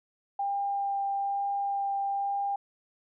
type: tone with vibrato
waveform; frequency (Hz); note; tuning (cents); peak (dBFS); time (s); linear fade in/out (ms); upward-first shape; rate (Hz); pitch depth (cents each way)
sine; 797; G5; +28; -27; 0.39-2.56; 5; sine; 1.1; 8
effects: none